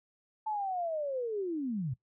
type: linear sweep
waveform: sine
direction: down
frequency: 881 to 116.54 Hz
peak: -31 dBFS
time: 0.46-1.94 s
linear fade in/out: 10 ms
effects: noise-tail reverb RT60 0.1 s tail -18 dB re dry